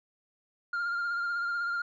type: tone with vibrato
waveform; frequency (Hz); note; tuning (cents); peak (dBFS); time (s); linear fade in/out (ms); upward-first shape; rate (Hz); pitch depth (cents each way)
sine; 1401; F6; +5; -26; 0.73-1.82; 5; sine; 16; 25
effects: tanh soft clip ceiling -28 dBFS